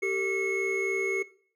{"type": "tone cluster", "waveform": "triangle", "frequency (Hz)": [387.7, 451.2, 2184], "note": ["G4", "A4", "C#7"], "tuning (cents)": [-19, 44, -26], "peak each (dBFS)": [-27, -32, -28], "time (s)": [0.02, 1.23], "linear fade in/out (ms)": 10, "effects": ["noise-tail reverb RT60 0.5 s tail -18 dB re dry"]}